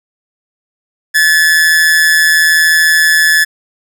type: tone with amplitude modulation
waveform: 45% pulse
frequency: 1726 Hz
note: A6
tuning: 34 cents flat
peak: -4 dBFS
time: 1.14-3.45 s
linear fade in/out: 20 ms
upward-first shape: sine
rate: 161 Hz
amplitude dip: 55%
effects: none